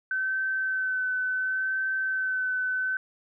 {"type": "tone with vibrato", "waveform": "sine", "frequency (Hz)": 1527, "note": "G6", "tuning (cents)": -46, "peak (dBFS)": -25, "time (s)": [0.11, 2.97], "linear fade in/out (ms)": 2, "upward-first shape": "sine", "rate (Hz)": 0.7, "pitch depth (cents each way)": 19, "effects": []}